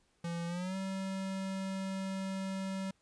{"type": "tone with pitch glide", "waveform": "square", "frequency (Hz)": [170, 191.92], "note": ["F3", "G3"], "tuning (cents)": [-46, -36], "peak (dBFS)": -36, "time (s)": [0.24, 2.91], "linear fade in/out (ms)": 5, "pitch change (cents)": 210, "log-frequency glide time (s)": [0.47, 0.76], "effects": ["pink hiss -73 dBFS RMS until 3.01 s", "resampled to 22050 Hz"]}